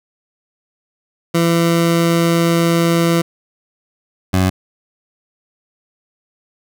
20% pulse tone pair in turn, 168.2 / 93.26 Hz, E3 / F#2, +35 / +14 cents, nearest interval minor seventh, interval 1021 cents, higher first, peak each -7 dBFS, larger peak neither, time 1.34-3.22 / 4.33-4.5 s, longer first, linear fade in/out 10 ms, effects none

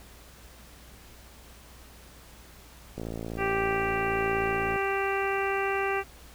click train, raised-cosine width 2 ms, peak -22 dBFS, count 101, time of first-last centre 2.98-4.759 s, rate 56.2 Hz
harmonic tone, 392 Hz, G4, in tune, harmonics 1 / 2 / 3 / 4 / 5 / 6 / 7, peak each -29 / -32 / -34 / -35 / -36 / -37 / -37 dBFS, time 3.37-6.04 s, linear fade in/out 50 ms
effects added 60 Hz sine -52 dBFS peak until 6.34 s + pink hiss -52 dBFS RMS until 6.34 s

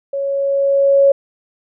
sine tone with level ramp, 554.4 Hz, C#5, in tune, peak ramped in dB -18 to -6 dBFS, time 0.13-1.12 s, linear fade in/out 5 ms, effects none

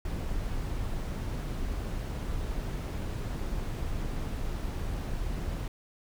brown noise, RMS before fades -33 dBFS, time 0.05-5.68 s, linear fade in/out 2 ms, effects none

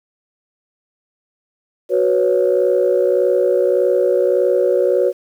sine chord, F# suspended fourth, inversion none, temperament just, 370 / 493.3 / 555 Hz, F#4 / B4 / C#5, 0 / -2 / +2 cents, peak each -16 dBFS, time 1.89-5.13 s, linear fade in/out 50 ms, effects tanh soft clip ceiling -4 dBFS + 8-bit

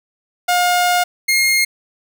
sawtooth tone pair in turn, 713 / 2137 Hz, F5 / C7, +36 / +36 cents, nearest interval octave + perfect fifth, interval 1900 cents, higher second, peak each -9 dBFS, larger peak neither, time 0.48-1.04 / 1.28-1.65 s, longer first, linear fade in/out 10 ms, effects none

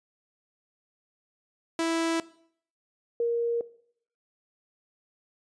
sawtooth / sine tone pair in turn, 329.6 / 469 Hz, E4 / A#4, 0 / +11 cents, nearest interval tritone, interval 611 cents, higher second, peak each -21 / -23 dBFS, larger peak first, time 1.79-2.2 / 3.2-3.61 s, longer neither, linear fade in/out 2 ms, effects noise-tail reverb RT60 0.6 s tail -19 dB re dry + resampled to 22050 Hz

